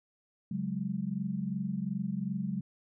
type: chord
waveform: sine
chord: C# suspended fourth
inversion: none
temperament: equal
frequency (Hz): 138.59 / 185 / 207.7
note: C#3 / F#3 / G#3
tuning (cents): 0 / 0 / 0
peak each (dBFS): -39 / -34 / -35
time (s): 0.51-2.61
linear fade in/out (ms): 5
effects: none